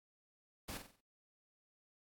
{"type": "noise with echo", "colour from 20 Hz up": "pink", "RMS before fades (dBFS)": -45, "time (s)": [0.68, 0.78], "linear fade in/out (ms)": 10, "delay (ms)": 46, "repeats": 5, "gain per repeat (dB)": -7, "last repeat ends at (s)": 1.01, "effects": ["AAC 64 kbps"]}